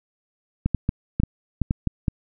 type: clicks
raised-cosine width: 5 ms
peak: -8 dBFS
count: 9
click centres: 0.66 / 0.747 / 0.891 / 1.2 / 1.235 / 1.617 / 1.709 / 1.873 / 2.082 s
effects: none